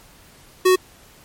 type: tone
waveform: square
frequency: 370 Hz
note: F#4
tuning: in tune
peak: -12 dBFS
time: 0.65-0.76 s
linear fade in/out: 10 ms
effects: pink hiss -49 dBFS RMS until 1.24 s + MP3 64 kbps